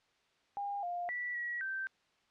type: tone with pitch steps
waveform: sine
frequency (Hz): 807 / 703 / 1957 / 1920 / 1558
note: G#5 / F5 / B6 / B6 / G6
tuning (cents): -50 / +11 / -16 / -49 / -11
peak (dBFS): -35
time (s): 0.57-1.87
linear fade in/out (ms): 0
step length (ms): 260
effects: white hiss -72 dBFS RMS until 2.3 s + low-pass 4000 Hz 12 dB/octave